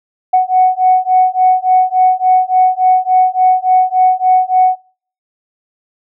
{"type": "beating tone pair", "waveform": "sine", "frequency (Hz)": [740, 743.5], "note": ["F#5", "F#5"], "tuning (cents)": [0, 8], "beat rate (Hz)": 3.5, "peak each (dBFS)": -10, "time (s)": [0.33, 4.76], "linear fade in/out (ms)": 10, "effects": ["noise-tail reverb RT60 0.5 s tail -24 dB re dry", "tanh soft clip ceiling 0 dBFS"]}